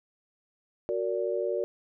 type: chord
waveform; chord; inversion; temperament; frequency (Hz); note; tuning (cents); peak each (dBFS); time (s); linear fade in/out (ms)
sine; Gb augmented; none; just; 370 / 462.5 / 578.1; Gb4 / Bb4 / D5; 0 / -14 / -27; -31; 0.89-1.64; 0
effects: none